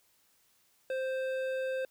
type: tone with hard clipping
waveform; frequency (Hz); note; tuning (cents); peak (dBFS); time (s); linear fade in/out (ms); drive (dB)
sine; 523.3; C5; 0; -33; 0.9-1.85; 2; 11
effects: white hiss -69 dBFS RMS until 1.9 s